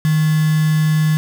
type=tone with quantisation; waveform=sine; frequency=155.56 Hz; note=D#3; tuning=in tune; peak=-12 dBFS; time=0.05-1.17 s; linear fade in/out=0 ms; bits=4; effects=none